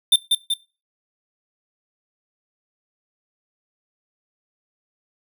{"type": "tone with echo", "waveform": "square", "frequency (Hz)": 3584, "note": "A7", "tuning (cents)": 31, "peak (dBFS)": -11, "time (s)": [0.12, 0.16], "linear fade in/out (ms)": 5, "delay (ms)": 190, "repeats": 2, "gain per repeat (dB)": -4, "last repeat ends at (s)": 0.54, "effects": ["noise-tail reverb RT60 0.3 s tail -18 dB re dry"]}